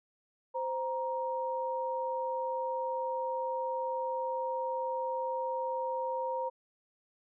sine tone pair together, 520 / 938.9 Hz, C5 / A#5, -11 / +12 cents, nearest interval minor seventh, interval 1023 cents, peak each -34 / -34 dBFS, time 0.54-6.5 s, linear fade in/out 20 ms, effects none

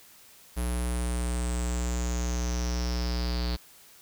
square tone with low-pass filter sweep, 60.5 Hz, B1, 35 cents flat, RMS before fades -29 dBFS, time 0.56-3.57 s, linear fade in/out 20 ms, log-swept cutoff 11000 to 4400 Hz, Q 8.3, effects white hiss -54 dBFS RMS until 4.01 s

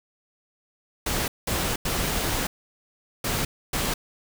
pink noise bursts at uneven times, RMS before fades -26 dBFS, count 5, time 1.06-1.28 / 1.47-1.76 / 1.85-2.47 / 3.24-3.45 / 3.73-3.94 s, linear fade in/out 5 ms, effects none

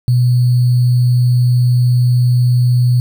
sine tone with sample-and-hold, 123.47 Hz, B2, in tune, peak -8 dBFS, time 0.08-3 s, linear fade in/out 0 ms, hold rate 4410 Hz, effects none

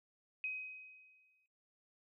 sine tone with exponential decay, 2523 Hz, D#7, 23 cents sharp, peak -35 dBFS, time 0.44-1.46 s, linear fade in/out 1 ms, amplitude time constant 220 ms, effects noise-tail reverb RT60 0.8 s tail -21 dB re dry

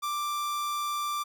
45% pulse tone, 1178 Hz, D6, 5 cents sharp, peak -29 dBFS, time 0.02-1.24 s, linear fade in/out 20 ms, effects none

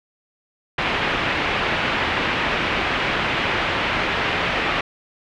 white low-pass noise, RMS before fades -22 dBFS, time 0.78-4.81 s, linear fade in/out 5 ms, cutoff 2800 Hz, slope 24 dB/octave, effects none

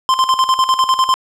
square tone with tremolo, 1044 Hz, C6, 4 cents flat, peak -10 dBFS, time 0.09-1.14 s, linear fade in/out 0 ms, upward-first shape square, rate 10 Hz, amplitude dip 70%, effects low-pass 7000 Hz 12 dB/octave

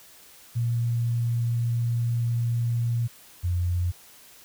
sine tone pair in turn, 118 / 88.4 Hz, A#2 / F2, +22 / +22 cents, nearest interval perfect fourth, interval 500 cents, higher first, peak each -22 dBFS, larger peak neither, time 0.55-3.08 / 3.43-3.92 s, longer first, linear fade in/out 20 ms, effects white hiss -51 dBFS RMS until 4.44 s

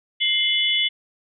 sine tone cluster, 2102 / 2982 / 3434 Hz, C7 / F#7 / A7, +7 / +13 / -43 cents, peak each -24 / -21 / -22 dBFS, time 0.2-0.89 s, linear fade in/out 20 ms, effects none

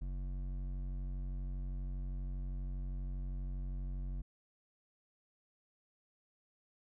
sine tone with hard clipping, 46.25 Hz, F#1, in tune, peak -39 dBFS, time 0.01-4.22 s, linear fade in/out 10 ms, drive 10 dB, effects none

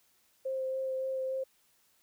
sine tone with vibrato, 526 Hz, C5, 9 cents sharp, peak -31 dBFS, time 0.45-1.44 s, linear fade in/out 10 ms, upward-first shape sine, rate 3.5 Hz, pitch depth 11 cents each way, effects white hiss -69 dBFS RMS until 2.02 s

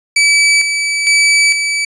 sawtooth tone with tremolo, 2300 Hz, D7, 37 cents flat, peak -4 dBFS, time 0.16-1.85 s, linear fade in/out 5 ms, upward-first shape square, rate 1.1 Hz, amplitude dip 50%, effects resampled to 22050 Hz

